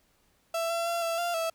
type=tone with pitch steps; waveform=35% pulse; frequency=665 / 675 / 682 / 667 / 693 / 657 Hz; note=E5 / E5 / F5 / E5 / F5 / E5; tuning=+15 / +41 / -41 / +20 / -14 / -6 cents; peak=-26 dBFS; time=0.54-1.5 s; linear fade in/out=5 ms; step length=160 ms; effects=pink hiss -68 dBFS RMS until 1.54 s